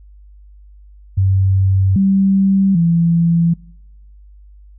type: tone with pitch steps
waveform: sine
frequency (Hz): 95.9 / 194.3 / 168.3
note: G2 / G3 / E3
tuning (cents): -37 / -15 / +36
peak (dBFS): -10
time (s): 1.17-3.54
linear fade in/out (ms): 10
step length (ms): 790
effects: noise-tail reverb RT60 0.8 s tail -25 dB re dry + added 50 Hz sine -39 dBFS peak until 4.78 s